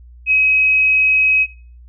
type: tone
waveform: sine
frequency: 2543 Hz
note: D#7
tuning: 37 cents sharp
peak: -10 dBFS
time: 0.26-1.47 s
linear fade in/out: 50 ms
effects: noise-tail reverb RT60 0.4 s tail -20 dB re dry + added 60 Hz sine -38 dBFS peak until 1.88 s